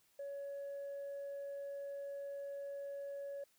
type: tone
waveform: sine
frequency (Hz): 561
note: C#5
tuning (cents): +21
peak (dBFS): -40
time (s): 0.19-3.44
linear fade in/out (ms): 5
effects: tanh soft clip ceiling -40 dBFS + white hiss -73 dBFS RMS until 3.58 s